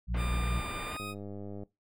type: harmonic tone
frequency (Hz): 59.3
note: A#1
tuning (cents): +30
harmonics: 1 / 2 / 3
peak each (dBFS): -29 / -38 / -38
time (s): 0.07-0.63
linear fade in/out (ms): 50
type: low-pass noise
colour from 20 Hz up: pink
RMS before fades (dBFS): -40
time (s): 0.14-0.97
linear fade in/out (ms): 5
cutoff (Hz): 2800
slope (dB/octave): 24
type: tone with pitch glide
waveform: 20% pulse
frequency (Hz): 1200 to 1252.4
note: D6 to D#6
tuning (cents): +37 to +11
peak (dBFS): -34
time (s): 0.16-1.15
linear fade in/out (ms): 50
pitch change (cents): +74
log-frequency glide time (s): 0.87-1
type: click train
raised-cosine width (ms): 2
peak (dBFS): -30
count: 65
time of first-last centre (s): 1-1.634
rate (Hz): 101
effects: noise-tail reverb RT60 0.2 s tail -19 dB re dry